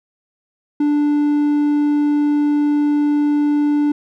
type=tone; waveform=triangle; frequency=293.7 Hz; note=D4; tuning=in tune; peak=-11 dBFS; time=0.8-3.92 s; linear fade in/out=5 ms; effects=none